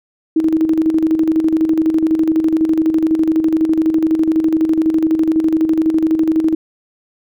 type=tone with tremolo; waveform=sine; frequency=318.9 Hz; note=D#4; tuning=43 cents sharp; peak=-9 dBFS; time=0.36-6.55 s; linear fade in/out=5 ms; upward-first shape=square; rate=12 Hz; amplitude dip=55%; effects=none